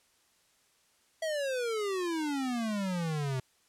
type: exponential sweep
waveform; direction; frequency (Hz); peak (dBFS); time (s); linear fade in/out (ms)
square; down; 655 to 127.2; -31; 1.22-3.4; 5
effects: white hiss -68 dBFS RMS until 3.68 s + low-pass 10000 Hz 12 dB/octave